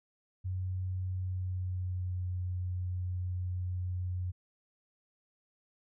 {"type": "tone with pitch glide", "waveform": "sine", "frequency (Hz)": [92.5, 90.65], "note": ["F#2", "F#2"], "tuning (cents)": [0, -35], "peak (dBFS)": -32, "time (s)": [0.44, 4.32], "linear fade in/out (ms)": 20, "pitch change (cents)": -35, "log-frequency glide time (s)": [1.15, 2.25], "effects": []}